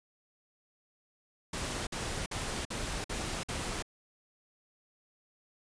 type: noise bursts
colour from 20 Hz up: pink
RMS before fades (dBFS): -36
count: 6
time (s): 1.53-3.825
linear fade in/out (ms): 5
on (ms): 340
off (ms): 51
effects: resampled to 22050 Hz